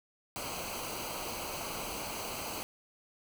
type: noise with comb filter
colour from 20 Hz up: pink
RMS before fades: -39 dBFS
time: 0.36-2.63 s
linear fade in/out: 0 ms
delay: 0.56 ms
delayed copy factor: -0.7
effects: none